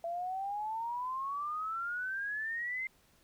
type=exponential sweep; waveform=sine; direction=up; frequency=669 to 2100 Hz; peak=-34 dBFS; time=0.04-2.87 s; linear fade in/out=2 ms; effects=pink hiss -67 dBFS RMS until 3.23 s